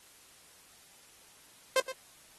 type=tone with echo; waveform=sawtooth; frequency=523.3 Hz; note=C5; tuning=in tune; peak=-19 dBFS; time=1.76-1.8 s; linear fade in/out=2 ms; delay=120 ms; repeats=1; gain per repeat=-13 dB; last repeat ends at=1.92 s; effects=white hiss -58 dBFS RMS until 2.38 s + AAC 32 kbps